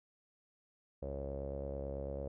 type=tone with low-pass filter; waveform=sawtooth; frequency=69.1 Hz; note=C#2; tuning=5 cents flat; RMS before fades=-41 dBFS; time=1.02-2.28 s; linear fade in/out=5 ms; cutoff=540 Hz; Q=8.1; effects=none